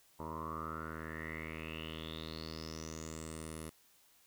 10% pulse tone with low-pass filter sweep, 79.7 Hz, D#2, 42 cents sharp, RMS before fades -44 dBFS, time 0.19-3.7 s, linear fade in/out 10 ms, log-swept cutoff 900 to 11000 Hz, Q 8.9, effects white hiss -67 dBFS RMS until 4.26 s

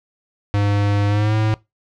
square tone with pitch glide, 101.9 to 108.58 Hz, G#2 to A2, -32 to -22 cents, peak -16 dBFS, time 0.54-1.54 s, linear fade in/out 0 ms, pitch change +110 cents, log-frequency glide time 1.08-1.35 s, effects noise-tail reverb RT60 0.2 s tail -21 dB re dry + low-pass 4000 Hz 12 dB/octave

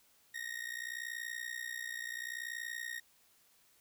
40% pulse tone with amplitude modulation, 1864.7 Hz, A#6, in tune, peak -35 dBFS, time 0.34-3 s, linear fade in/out 10 ms, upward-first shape sine, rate 60.7 Hz, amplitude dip 85%, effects white hiss -68 dBFS RMS until 3.8 s

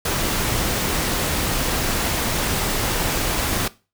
pink noise, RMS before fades -22 dBFS, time 0.05-3.68 s, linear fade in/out 5 ms, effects noise-tail reverb RT60 0.3 s tail -19 dB re dry

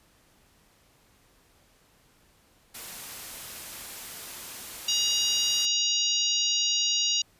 white noise, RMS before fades -40 dBFS, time 2.74-5.66 s, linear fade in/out 10 ms
harmonic tone, 950 Hz, A#5, 33 cents sharp, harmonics 3 / 4 / 5 / 6 / 7, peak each -28 / -29 / -30 / -31 / -31 dBFS, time 4.88-7.22 s, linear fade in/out 5 ms
effects pink hiss -62 dBFS RMS until 7.39 s + resampled to 32000 Hz

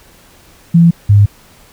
sine tone pair in turn, 169 / 102.07 Hz, E3 / G#2, +43 / -30 cents, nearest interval major sixth, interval 873 cents, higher first, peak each -3 dBFS, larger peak neither, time 0.74-0.91 / 1.09-1.26 s, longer neither, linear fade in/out 10 ms, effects pink hiss -44 dBFS RMS until 1.72 s

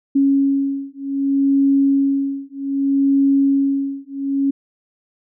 sine beating tone pair, 275.5 / 276.14 Hz, C#4 / C#4, -11 / -7 cents, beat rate 0.64 Hz, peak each -17 dBFS, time 0.15-4.51 s, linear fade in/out 10 ms, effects none

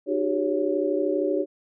sine tone cluster, 304.2 / 368.9 / 401.6 / 558 Hz, D#4 / F#4 / G4 / C#5, -39 / -5 / +42 / +11 cents, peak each -27 dBFS, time 0.06-1.46 s, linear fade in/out 50 ms, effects none

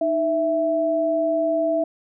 sine tone pair together, 309.8 / 660.2 Hz, D#4 / E5, -7 / +2 cents, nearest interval octave + minor second, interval 1309 cents, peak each -25 / -19 dBFS, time 0.01-1.84 s, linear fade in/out 5 ms, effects none

